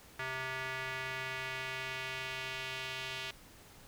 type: tone with band-pass filter sweep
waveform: square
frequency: 130.81 Hz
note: C3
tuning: in tune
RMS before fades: -40 dBFS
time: 0.19-3.31 s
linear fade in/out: 5 ms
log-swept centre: 1800 to 3000 Hz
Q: 1.8
effects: pink hiss -57 dBFS RMS until 3.87 s